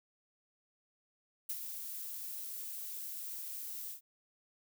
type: noise with ADSR envelope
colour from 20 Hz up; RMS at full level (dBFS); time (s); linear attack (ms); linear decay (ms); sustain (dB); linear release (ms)
violet; -36; 1.49-4.01; 9; 45; -7; 110
effects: none